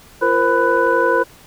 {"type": "tone cluster", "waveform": "sine", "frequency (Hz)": [344.9, 468.5, 520, 997, 1488], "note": ["F4", "A#4", "C5", "B5", "F#6"], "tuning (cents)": [-22, 9, -11, 16, 9], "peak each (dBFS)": [-21, -18, -18, -18, -19], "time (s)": [0.21, 1.24], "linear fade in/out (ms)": 20, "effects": ["tanh soft clip ceiling -1 dBFS", "pink hiss -45 dBFS RMS until 1.46 s"]}